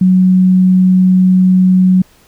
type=tone; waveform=sine; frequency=185 Hz; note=F#3; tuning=in tune; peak=-5 dBFS; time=0.01-2.02 s; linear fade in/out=5 ms; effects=pink hiss -48 dBFS RMS until 2.27 s